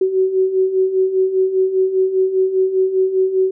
sine beating tone pair, 373.7 / 378.7 Hz, F#4 / F#4, +17 / +40 cents, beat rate 5 Hz, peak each -20 / -14 dBFS, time 0.01-3.51 s, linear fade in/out 5 ms, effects none

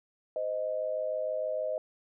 sine tone pair together, 515.9 / 622.3 Hz, C5 / D#5, -24 / 0 cents, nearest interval minor third, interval 324 cents, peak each -34 / -31 dBFS, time 0.36-1.78 s, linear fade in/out 2 ms, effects none

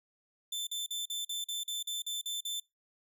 sawtooth tone bursts, 3540 Hz, A7, 10 cents sharp, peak -31 dBFS, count 11, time 0.52-2.6 s, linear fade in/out 5 ms, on 150 ms, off 43 ms, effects noise-tail reverb RT60 0.2 s tail -23 dB re dry

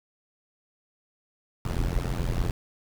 brown noise with amplitude modulation, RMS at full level -23 dBFS, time 1.65-2.51 s, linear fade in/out 2 ms, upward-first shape sine, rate 86.5 Hz, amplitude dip 100%, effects none

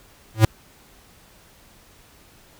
square tone with exponential growth, 110 Hz, A2, in tune, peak -7 dBFS, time 0.34-0.45 s, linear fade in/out 5 ms, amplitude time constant 22 ms, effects pink hiss -52 dBFS RMS until 2.59 s

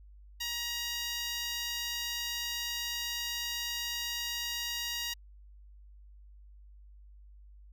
10% pulse tone with high-pass filter, 948 Hz, A#5, 29 cents sharp, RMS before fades -36 dBFS, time 0.4-5.14 s, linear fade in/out 10 ms, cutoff 1900 Hz, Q 0.66, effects added 50 Hz sine -51 dBFS peak until 7.72 s

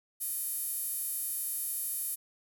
sawtooth tone with high-pass filter, 613 Hz, D#5, 26 cents flat, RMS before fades -35 dBFS, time 0.2-2.16 s, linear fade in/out 20 ms, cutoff 11000 Hz, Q 3.2, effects none

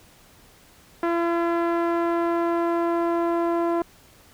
sawtooth tone with low-pass filter sweep, 339.4 Hz, F4, 49 cents flat, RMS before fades -23 dBFS, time 1.03-3.82 s, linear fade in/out 2 ms, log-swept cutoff 1500 to 990 Hz, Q 1.3, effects pink hiss -53 dBFS RMS until 4.33 s

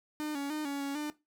45% pulse tone with pitch steps, 303 / 281 / 305.1 / 281.4 / 279.1 / 299 Hz, D#4 / C#4 / D#4 / C#4 / C#4 / D4, -46 / +24 / -34 / +26 / +12 / +31 cents, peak -33 dBFS, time 0.2-1.1 s, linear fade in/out 0 ms, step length 150 ms, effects noise-tail reverb RT60 0.2 s tail -17 dB re dry

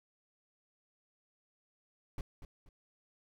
brown noise with echo, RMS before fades -38 dBFS, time 2.18-2.21 s, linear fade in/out 2 ms, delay 240 ms, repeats 2, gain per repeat -10 dB, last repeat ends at 2.69 s, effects none

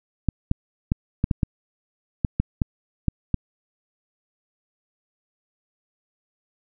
clicks, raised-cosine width 5 ms, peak -7 dBFS, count 11, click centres 0.287 / 0.514 / 0.919 / 1.241 / 1.312 / 1.432 / 2.248 / 2.4 / 2.618 / 3.083 / 3.343 s, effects none

